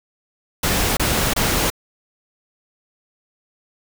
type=noise bursts; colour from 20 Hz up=pink; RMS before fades=-19 dBFS; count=3; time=0.63-1.702 s; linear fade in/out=5 ms; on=340 ms; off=26 ms; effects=none